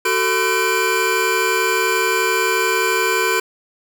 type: tone cluster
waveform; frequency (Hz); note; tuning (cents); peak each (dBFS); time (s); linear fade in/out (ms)
square; 375.9 / 447.4 / 1013 / 1522 / 2372; F#4 / A4 / B5 / F#6 / D7; +27 / +29 / +44 / +48 / +17; -23; 0.05-3.4; 5
effects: none